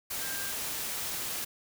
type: tone in noise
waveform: sine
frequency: 1590 Hz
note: G6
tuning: 24 cents sharp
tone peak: -41 dBFS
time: 0.21-0.52 s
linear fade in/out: 10 ms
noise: white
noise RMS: -35 dBFS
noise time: 0.1-1.45 s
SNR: -9 dB
effects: none